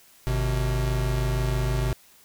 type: tone pair together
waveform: square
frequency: 50.97 / 126.6 Hz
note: G#1 / B2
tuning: -32 / +43 cents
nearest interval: octave + major third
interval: 1575 cents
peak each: -26 dBFS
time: 0.27-1.93 s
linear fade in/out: 0 ms
effects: white hiss -55 dBFS RMS until 2.24 s